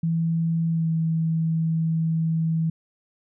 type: tone with pitch glide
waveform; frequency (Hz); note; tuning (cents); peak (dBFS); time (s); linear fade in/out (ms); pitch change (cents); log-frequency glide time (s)
sine; 164.81 to 162.17; E3 to E3; 0 to -28; -20; 0.03-2.7; 5; -28; 0.7-0.89
effects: none